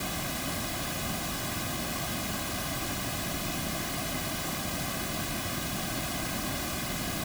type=noise with comb filter; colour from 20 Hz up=pink; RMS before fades=-33 dBFS; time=0-7.24 s; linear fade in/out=5 ms; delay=2.2 ms; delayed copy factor=-0.7; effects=none